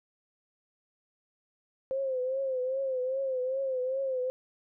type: tone with vibrato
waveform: sine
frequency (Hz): 523.3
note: C5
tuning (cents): 0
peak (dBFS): -28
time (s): 1.91-4.3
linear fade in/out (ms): 0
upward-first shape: triangle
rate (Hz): 2.5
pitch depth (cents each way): 82
effects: none